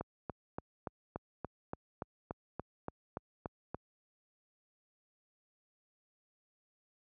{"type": "click train", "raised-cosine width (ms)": 1, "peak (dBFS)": -24, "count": 14, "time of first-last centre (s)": [0.01, 3.746], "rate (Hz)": 3.48, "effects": ["high-pass 60 Hz 12 dB/octave"]}